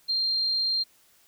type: tone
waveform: sine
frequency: 4186 Hz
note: C8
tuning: in tune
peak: -23 dBFS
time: 0.08-0.84 s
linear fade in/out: 20 ms
effects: white hiss -61 dBFS RMS until 1.27 s